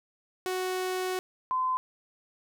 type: tone pair in turn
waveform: sawtooth / sine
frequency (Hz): 370 / 1026.2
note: F#4 / C6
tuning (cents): 0 / -34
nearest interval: octave + tritone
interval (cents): 1766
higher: second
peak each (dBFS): -25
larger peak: neither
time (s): 0.46-1.19 / 1.51-1.77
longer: first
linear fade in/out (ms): 0
effects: none